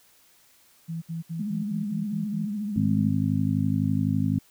sine tone bursts, 164.81 Hz, E3, in tune, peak -29 dBFS, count 8, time 0.88-2.462 s, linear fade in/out 20 ms, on 140 ms, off 66 ms
sine tone with vibrato, 207.7 Hz, G#3, in tune, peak -27 dBFS, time 1.39-3.09 s, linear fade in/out 10 ms, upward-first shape triangle, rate 14 Hz, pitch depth 91 cents each way
harmonic tone, 51.9 Hz, G#1, in tune, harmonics 2 / 3 / 4 / 5, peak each -27 / -27 / -27 / -27 dBFS, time 2.76-4.39 s, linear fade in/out 5 ms
effects white hiss -59 dBFS RMS until 4.5 s

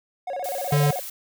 triangle tone with vibrato, 634 Hz, D#5, 32 cents sharp, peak -25 dBFS, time 0.27-1 s, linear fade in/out 5 ms, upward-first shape square, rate 16 Hz, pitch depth 240 cents each way
blue noise, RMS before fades -35 dBFS, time 0.44-1.1 s, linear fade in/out 5 ms
square tone, 146.2 Hz, D3, 7 cents flat, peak -18 dBFS, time 0.72-0.91 s, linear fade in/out 5 ms
effects none

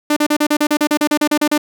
sawtooth tone bursts, 298.3 Hz, D4, 27 cents sharp, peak -8 dBFS, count 15, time 0.1-1.579 s, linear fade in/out 5 ms, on 65 ms, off 36 ms, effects none

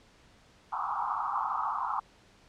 white band-pass noise, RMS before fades -32 dBFS, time 0.72-2 s, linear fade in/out 10 ms, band 770 to 1300 Hz, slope 96 dB/octave, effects pink hiss -60 dBFS RMS until 2.48 s + low-pass 6000 Hz 12 dB/octave

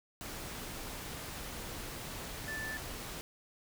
sine tone in noise, 1758 Hz, A6, 2 cents flat, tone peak -38 dBFS, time 2.48-2.77 s, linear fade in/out 0 ms, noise pink, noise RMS -43 dBFS, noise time 0.21-3.21 s, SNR +2 dB, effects none

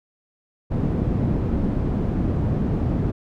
white low-pass noise, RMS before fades -22 dBFS, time 0.7-3.12 s, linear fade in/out 20 ms, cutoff 210 Hz, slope 12 dB/octave, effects none

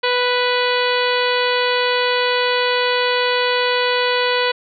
harmonic tone with a mistuned harmonic, 493.9 Hz, B4, in tune, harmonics 1 / 2 / 3 / 4 / 5 / 6 / 7 / 8 / 9, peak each -19 / -22 / -24 / -25 / -26 / -27 / -27 / -28 / -29 dBFS, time 0.03-4.52 s, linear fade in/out 10 ms, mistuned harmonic 7, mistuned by -24 cents, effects none

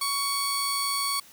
sawtooth tone pair together, 1118 / 4472 Hz, C#6 / C#8, +14 / +14 cents, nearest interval 2 octaves, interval 2400 cents, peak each -25 / -24 dBFS, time 0.01-1.2 s, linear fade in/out 5 ms, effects white hiss -52 dBFS RMS until 1.32 s

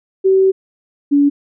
sine tone pair in turn, 382.4 / 285.4 Hz, G4 / D4, -43 / -49 cents, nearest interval perfect fourth, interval 506 cents, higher first, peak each -8 dBFS, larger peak neither, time 0.24-0.52 / 1.11-1.3 s, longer first, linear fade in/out 20 ms, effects none

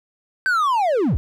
triangle linear sweep, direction down, 1568 to 44.44 Hz, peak -14 dBFS, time 0.46-1.17 s, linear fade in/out 0 ms, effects none

